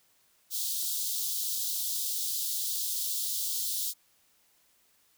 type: high-pass noise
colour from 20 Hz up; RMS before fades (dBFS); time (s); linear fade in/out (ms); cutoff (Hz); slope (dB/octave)
white; -32; 0.5-3.94; 50; 3400; 48
effects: white hiss -67 dBFS RMS until 5.17 s